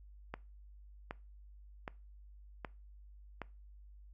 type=click train; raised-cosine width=0.5 ms; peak=-25 dBFS; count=5; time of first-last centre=0.34-3.417 s; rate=1.3 Hz; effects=noise-tail reverb RT60 0.3 s tail -22 dB re dry + added 50 Hz sine -53 dBFS peak until 4.13 s